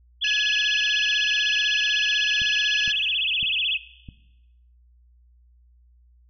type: tone with vibrato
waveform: sine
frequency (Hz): 2960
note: F#7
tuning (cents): 0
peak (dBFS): -21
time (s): 0.21-3.78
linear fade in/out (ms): 20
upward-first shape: sine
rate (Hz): 16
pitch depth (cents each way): 270
type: harmonic tone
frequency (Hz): 845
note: G#5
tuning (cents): +30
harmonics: 2 / 3 / 4 / 5 / 6 / 7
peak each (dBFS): -26 / -33 / -37 / -36 / -37 / -38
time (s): 0.24-2.92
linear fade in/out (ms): 5
type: clicks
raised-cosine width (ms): 5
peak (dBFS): -26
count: 4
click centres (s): 2.418 / 2.878 / 3.429 / 4.088
effects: noise-tail reverb RT60 1.0 s tail -17 dB re dry + added 60 Hz sine -53 dBFS peak until 6.29 s